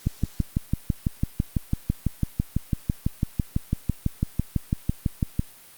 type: click train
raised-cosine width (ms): 5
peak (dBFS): -9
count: 33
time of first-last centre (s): 0.07-5.394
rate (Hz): 6.01
effects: white hiss -49 dBFS RMS until 5.77 s + Opus 48 kbps